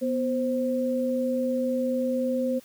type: tone pair together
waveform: sine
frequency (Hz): 247 / 523.3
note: B3 / C5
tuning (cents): 0 / 0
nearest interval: octave + minor second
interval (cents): 1300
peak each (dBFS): -26 / -26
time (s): 0.01-2.6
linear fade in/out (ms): 20
effects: white hiss -54 dBFS RMS until 2.64 s